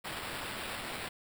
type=noise with sample-and-hold; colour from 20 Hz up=white; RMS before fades=-40 dBFS; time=0.04-1.09 s; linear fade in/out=10 ms; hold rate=6300 Hz; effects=none